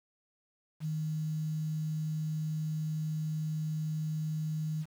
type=tone with quantisation; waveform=sine; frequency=155.56 Hz; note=D#3; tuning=in tune; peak=-31 dBFS; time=0.8-4.86 s; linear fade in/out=50 ms; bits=9; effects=none